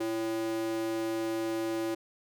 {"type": "tone with high-pass filter", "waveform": "square", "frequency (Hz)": 112, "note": "A2", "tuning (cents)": 31, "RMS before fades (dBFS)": -32, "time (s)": [0, 1.95], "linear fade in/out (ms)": 10, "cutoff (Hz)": 390, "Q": 7.6, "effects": []}